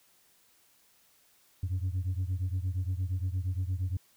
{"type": "beating tone pair", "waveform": "sine", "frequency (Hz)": [89.3, 97.9], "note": ["F2", "G2"], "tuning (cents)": [39, -2], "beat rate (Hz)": 8.6, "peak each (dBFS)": [-29, -31], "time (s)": [1.63, 3.97], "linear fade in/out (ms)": 5, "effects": ["tanh soft clip ceiling -26 dBFS", "white hiss -65 dBFS RMS until 4.16 s"]}